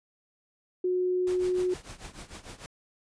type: tone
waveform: sine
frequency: 364.3 Hz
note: F#4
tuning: 27 cents flat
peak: -24 dBFS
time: 0.84-1.74 s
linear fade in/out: 5 ms
type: noise with tremolo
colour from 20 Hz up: pink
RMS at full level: -41 dBFS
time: 1.27-2.66 s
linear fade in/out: 0 ms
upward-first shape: triangle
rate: 6.7 Hz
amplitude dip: 90%
effects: resampled to 22050 Hz